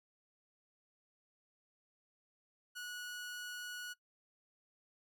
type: tone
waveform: sawtooth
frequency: 1463 Hz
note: F#6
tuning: 20 cents flat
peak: -40 dBFS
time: 2.75-3.94 s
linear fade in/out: 20 ms
effects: noise-tail reverb RT60 0.1 s tail -18 dB re dry